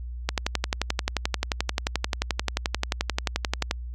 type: click train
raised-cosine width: 0.2 ms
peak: -6 dBFS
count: 40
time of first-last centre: 0.29-3.711 s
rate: 11.4 Hz
effects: added 60 Hz sine -32 dBFS peak until 3.94 s + AAC 64 kbps